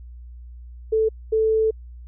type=tone pair in turn; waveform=sine; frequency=440 / 440 Hz; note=A4 / A4; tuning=0 / 0 cents; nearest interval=unison; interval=0 cents; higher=neither; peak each=-16 dBFS; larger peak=neither; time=0.92-1.09 / 1.32-1.71 s; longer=second; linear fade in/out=10 ms; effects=added 60 Hz sine -37 dBFS peak until 2.07 s